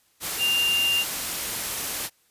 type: tone in noise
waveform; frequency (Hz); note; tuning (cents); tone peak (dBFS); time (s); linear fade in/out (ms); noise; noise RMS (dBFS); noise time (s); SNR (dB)
sine; 2794; F7; 0; -20; 0.38-1.05; 50; white; -29; 0.2-2.1; +6
effects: white hiss -64 dBFS RMS until 2.3 s + resampled to 32000 Hz